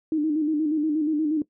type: tone with vibrato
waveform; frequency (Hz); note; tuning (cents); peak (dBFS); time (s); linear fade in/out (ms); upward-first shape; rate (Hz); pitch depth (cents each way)
sine; 305.9; D#4; -29; -20; 0.12-1.42; 2; square; 8.4; 57
effects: noise-tail reverb RT60 0.1 s tail -19 dB re dry